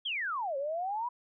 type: exponential two-way sweep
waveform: sine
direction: down then up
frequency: 3382 to 533 to 998 Hz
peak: -31 dBFS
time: 0.05-1.09 s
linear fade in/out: 10 ms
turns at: 0.57 s
effects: none